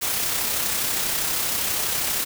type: noise with amplitude modulation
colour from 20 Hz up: white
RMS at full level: -23 dBFS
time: 0.01-2.25 s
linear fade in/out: 20 ms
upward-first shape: sine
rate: 32.5 Hz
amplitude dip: 30%
effects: none